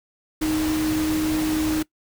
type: tone in noise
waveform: sine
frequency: 311.1 Hz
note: D#4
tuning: in tune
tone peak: -20 dBFS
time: 0.41-1.83 s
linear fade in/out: 10 ms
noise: pink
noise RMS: -30 dBFS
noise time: 0.41-1.83 s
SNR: +7 dB
effects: noise-tail reverb RT60 0.1 s tail -21 dB re dry